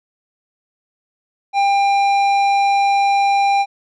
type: tone with tanh clipping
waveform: sine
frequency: 797 Hz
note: G5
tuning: 28 cents sharp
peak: -14 dBFS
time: 1.53-3.66 s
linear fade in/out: 50 ms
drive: 12 dB
effects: none